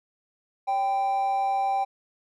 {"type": "tone with amplitude modulation", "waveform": "triangle", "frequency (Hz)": 784, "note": "G5", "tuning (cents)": 0, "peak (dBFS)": -17, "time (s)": [0.67, 1.85], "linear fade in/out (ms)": 20, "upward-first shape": "sine", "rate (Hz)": 224, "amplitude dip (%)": 55, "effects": ["tanh soft clip ceiling -16 dBFS"]}